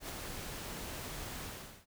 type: noise with ADSR envelope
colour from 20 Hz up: pink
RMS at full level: -40 dBFS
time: 0-1.86 s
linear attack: 90 ms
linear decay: 7 ms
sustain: -3 dB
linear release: 410 ms
effects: none